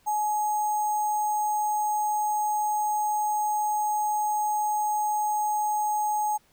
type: tone with sample-and-hold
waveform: sine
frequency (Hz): 844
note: G#5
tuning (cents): +28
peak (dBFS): -23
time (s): 0.06-6.38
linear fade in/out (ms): 20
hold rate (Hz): 7350
effects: pink hiss -63 dBFS RMS until 6.52 s